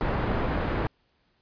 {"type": "low-pass noise", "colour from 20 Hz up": "pink", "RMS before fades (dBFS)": -27, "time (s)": [0.01, 0.87], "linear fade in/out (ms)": 0, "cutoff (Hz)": 1500, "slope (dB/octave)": 12, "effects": ["pink hiss -69 dBFS RMS until 1.41 s", "resampled to 11025 Hz"]}